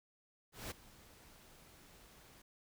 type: noise with ADSR envelope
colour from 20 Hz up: pink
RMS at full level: -43 dBFS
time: 0.52-2.42 s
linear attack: 190 ms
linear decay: 11 ms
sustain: -18 dB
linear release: 6 ms
effects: none